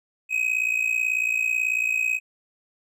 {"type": "tone with amplitude modulation", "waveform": "triangle", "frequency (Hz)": 2531, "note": "D#7", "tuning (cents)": 29, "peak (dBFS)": -16, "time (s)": [0.29, 2.2], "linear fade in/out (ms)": 50, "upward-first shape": "sine", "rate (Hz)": 58.2, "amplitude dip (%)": 80, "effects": []}